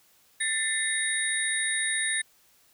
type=tone cluster; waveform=sine; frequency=1781 / 2041 / 2115 / 3770 / 9280 Hz; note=A6 / C7 / C7 / A#7 / D9; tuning=+21 / -44 / +18 / +19 / -22 cents; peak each=-29 / -36 / -37 / -33 / -29 dBFS; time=0.4-2.22 s; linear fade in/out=10 ms; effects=white hiss -62 dBFS RMS until 2.73 s